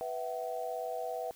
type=chord; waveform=sine; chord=B suspended fourth; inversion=none; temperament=equal with one note detuned; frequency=493.9 / 659.3 / 756.8 Hz; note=B4 / E5 / F#5; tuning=0 / 0 / +39 cents; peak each=-39 / -38 / -39 dBFS; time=0.01-1.31 s; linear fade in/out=0 ms; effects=white hiss -58 dBFS RMS until 1.35 s